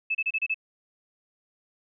sine tone bursts, 2611 Hz, E7, 17 cents flat, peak -23 dBFS, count 6, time 0.1-0.544 s, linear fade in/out 10 ms, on 49 ms, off 30 ms, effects none

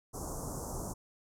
pink band-stop noise, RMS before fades -39 dBFS, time 0.13-0.94 s, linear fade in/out 20 ms, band 1200 to 5900 Hz, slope 48 dB/octave, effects low-pass 11000 Hz 12 dB/octave

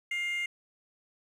triangle tone pair together, 2114 / 2822 Hz, C7 / F7, +17 / +17 cents, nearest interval perfect fourth, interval 500 cents, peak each -27 / -35 dBFS, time 0.11-0.46 s, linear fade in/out 5 ms, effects tanh soft clip ceiling -26 dBFS

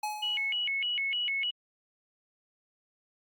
square tone with exponential decay, 847 Hz, G#5, 34 cents sharp, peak -30 dBFS, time 0.03-0.72 s, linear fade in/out 5 ms, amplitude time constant 150 ms
sine tone with vibrato, 2536 Hz, D#7, 32 cents sharp, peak -28 dBFS, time 0.22-1.51 s, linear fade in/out 10 ms, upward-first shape square, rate 3.3 Hz, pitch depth 250 cents each way
effects Opus 48 kbps

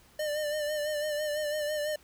square tone with vibrato, 600 Hz, D5, 37 cents sharp, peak -30 dBFS, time 0.19-1.96 s, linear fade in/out 5 ms, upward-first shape sine, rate 6 Hz, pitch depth 41 cents each way, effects added 64 Hz sine -65 dBFS peak until 2.03 s + pink hiss -60 dBFS RMS until 2.03 s

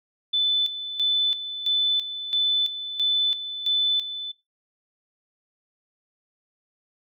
sine tone with tremolo, 3508 Hz, A7, 6 cents flat, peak -19 dBFS, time 0.33-4.32 s, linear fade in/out 10 ms, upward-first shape square, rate 1.5 Hz, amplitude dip 70%, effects noise-tail reverb RT60 0.2 s tail -17 dB re dry

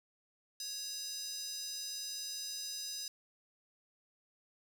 square tone with high-pass filter, 554.4 Hz, C#5, in tune, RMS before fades -42 dBFS, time 0.6-3.08 s, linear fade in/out 2 ms, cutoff 5200 Hz, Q 4, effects none

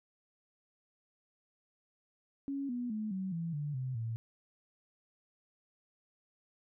sine tone with pitch steps, 277.2 / 244.1 / 215 / 189.33 / 166.74 / 146.84 / 129.32 / 113.89 Hz, C#4 / B3 / A3 / F#3 / E3 / D3 / C3 / A#2, 0 / -20 / -40 / +40 / +20 / 0 / -20 / -40 cents, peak -34 dBFS, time 2.48-4.16 s, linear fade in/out 0 ms, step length 210 ms, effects none

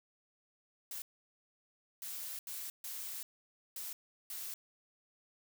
blue noise bursts at uneven times, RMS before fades -43 dBFS, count 6, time 0.91-1.02 / 2.02-2.39 / 2.47-2.7 / 2.84-3.23 / 3.76-3.93 / 4.3-4.54 s, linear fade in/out 2 ms, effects none

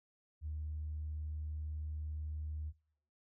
sine tone, 76.5 Hz, D#2, 29 cents flat, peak -37 dBFS, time 0.41-2.73 s, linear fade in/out 50 ms, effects noise-tail reverb RT60 0.7 s tail -26 dB re dry + tanh soft clip ceiling -33 dBFS

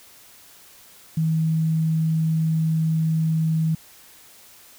sine tone, 160.1 Hz, D#3, 50 cents sharp, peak -18 dBFS, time 1.17-3.75 s, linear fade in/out 5 ms, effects white hiss -49 dBFS RMS until 4.78 s

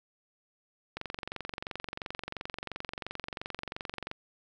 click train, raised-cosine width 0.3 ms, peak -20 dBFS, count 73, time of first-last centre 0.97-4.114 s, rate 22.9 Hz, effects none

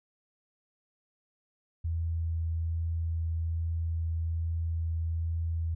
sine tone with vibrato, 82.41 Hz, E2, in tune, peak -28 dBFS, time 1.84-5.75 s, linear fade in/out 10 ms, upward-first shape triangle, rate 1.2 Hz, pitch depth 9 cents each way, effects none

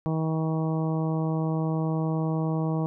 harmonic tone, 159.4 Hz, D#3, 42 cents sharp, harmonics 1 / 2 / 3 / 4 / 5 / 6 / 7, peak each -25 / -31 / -35 / -37 / -39 / -41 / -42 dBFS, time 0.06-2.86 s, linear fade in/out 0 ms, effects none

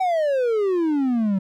triangle exponential sweep, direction down, 769 to 187.1 Hz, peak -16 dBFS, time 0-1.39 s, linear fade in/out 10 ms, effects none

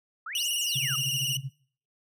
sine exponential two-way sweep, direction up then down, 1200 to 11760 to 1200 Hz, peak -34 dBFS, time 0.26-0.96 s, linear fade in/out 5 ms, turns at 0.52 s
sawtooth tone with vibrato, 2863 Hz, F7, 42 cents sharp, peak -24 dBFS, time 0.35-1.37 s, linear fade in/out 2 ms, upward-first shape square, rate 19 Hz, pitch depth 42 cents each way
sine tone with tremolo, 135.2 Hz, C#3, 43 cents flat, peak -29 dBFS, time 0.75-1.5 s, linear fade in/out 10 ms, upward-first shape sine, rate 13 Hz, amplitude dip 90%
effects noise-tail reverb RT60 0.5 s tail -23 dB re dry

